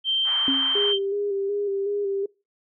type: tone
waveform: sine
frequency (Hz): 3136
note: G7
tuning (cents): 0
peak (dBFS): -20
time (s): 0.04-0.99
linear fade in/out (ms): 50
type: band-pass noise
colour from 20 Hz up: pink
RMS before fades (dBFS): -37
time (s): 0.24-0.94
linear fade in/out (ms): 50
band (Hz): 960 to 1900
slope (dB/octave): 24
type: tone with exponential decay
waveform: sine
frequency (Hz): 270.3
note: C#4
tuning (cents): -44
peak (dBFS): -20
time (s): 0.48-0.92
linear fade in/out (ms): 1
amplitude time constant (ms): 94
type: tone with vibrato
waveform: sine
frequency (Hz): 401.1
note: G4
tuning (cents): +40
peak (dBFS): -23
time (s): 0.75-2.26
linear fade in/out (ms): 5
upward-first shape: square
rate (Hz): 2.7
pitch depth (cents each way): 30
effects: noise-tail reverb RT60 0.3 s tail -25 dB re dry